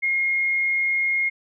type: tone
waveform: sine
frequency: 2144 Hz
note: C7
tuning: 42 cents sharp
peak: -19 dBFS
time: 0.02-1.3 s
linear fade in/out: 20 ms
effects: none